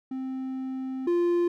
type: tone pair in turn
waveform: triangle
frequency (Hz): 262 / 347.6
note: C4 / F4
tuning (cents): +2 / -8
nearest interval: perfect fourth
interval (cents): 490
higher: second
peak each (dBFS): -28 / -19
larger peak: second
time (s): 0.11-1.07 / 1.07-1.48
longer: first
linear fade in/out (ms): 5
effects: none